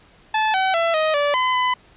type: tone with pitch steps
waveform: sawtooth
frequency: 869 / 760 / 669 / 626 / 579 / 1016 / 1005 Hz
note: A5 / F#5 / E5 / D#5 / D5 / B5 / B5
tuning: -22 / +46 / +25 / +10 / -25 / +49 / +30 cents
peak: -13 dBFS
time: 0.34-1.74 s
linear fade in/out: 5 ms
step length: 200 ms
effects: pink hiss -52 dBFS RMS until 1.96 s + resampled to 8000 Hz